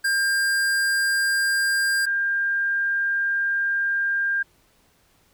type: tone pair in turn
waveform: square / sine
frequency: 1600 / 1600 Hz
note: G6 / G6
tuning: +35 / +35 cents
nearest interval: unison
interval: 0 cents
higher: neither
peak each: -20 dBFS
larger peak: neither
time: 0.04-2.06 / 2.06-4.43 s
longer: second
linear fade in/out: 10 ms
effects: pink hiss -61 dBFS RMS until 5.33 s